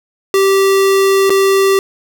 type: tone with dropouts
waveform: square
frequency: 389.5 Hz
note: G4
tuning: 11 cents flat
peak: -9 dBFS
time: 0.34-1.79 s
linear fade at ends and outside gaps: 1 ms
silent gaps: 1.296-1.303 s
effects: none